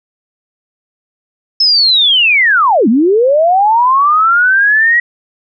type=linear two-way sweep; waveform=sine; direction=down then up; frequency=5274 to 204.7 to 1929 Hz; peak=-6 dBFS; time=1.6-5 s; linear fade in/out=5 ms; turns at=2.88 s; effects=none